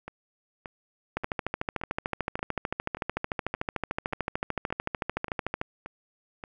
two click trains, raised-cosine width 0.5 ms, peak -13 / -23 dBFS, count 61 / 12, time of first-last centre 1.17-5.614 / 0.08-6.438 s, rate 13.5 / 1.73 Hz, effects none

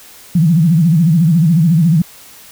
sine tone with vibrato, 164.81 Hz, E3, in tune, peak -7 dBFS, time 0.35-2.02 s, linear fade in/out 5 ms, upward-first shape sine, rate 14 Hz, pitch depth 160 cents each way, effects white hiss -39 dBFS RMS until 2.51 s

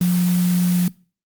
sine tone in noise, 178 Hz, F3, 33 cents sharp, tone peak -14 dBFS, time 0.01-0.88 s, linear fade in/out 2 ms, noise white, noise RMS -30 dBFS, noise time 0.01-0.88 s, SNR +13 dB, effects noise-tail reverb RT60 0.4 s tail -23 dB re dry + Opus 32 kbps

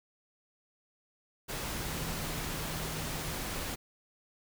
sine tone in noise, 157.6 Hz, D#3, 23 cents sharp, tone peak -42 dBFS, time 1.86-3.33 s, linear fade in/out 20 ms, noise pink, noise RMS -37 dBFS, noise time 1.48-3.76 s, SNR -8 dB, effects none

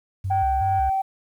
sine tone with vibrato, 80.6 Hz, E2, 38 cents flat, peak -23 dBFS, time 0.24-0.9 s, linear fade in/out 10 ms, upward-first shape square, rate 2.7 Hz, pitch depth 300 cents each way
sine tone with tremolo, 772 Hz, G5, 27 cents flat, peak -17 dBFS, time 0.3-1.02 s, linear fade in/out 10 ms, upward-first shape triangle, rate 2.6 Hz, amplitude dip 25%
effects tanh soft clip ceiling -14 dBFS + 9-bit

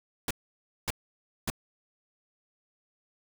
pink noise bursts, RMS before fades -30 dBFS, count 3, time 0.28-1.501 s, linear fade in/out 2 ms, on 27 ms, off 570 ms, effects none

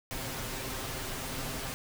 pink noise with comb filter, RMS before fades -37 dBFS, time 0.11-1.74 s, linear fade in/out 0 ms, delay 7.6 ms, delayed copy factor +0.55, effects none

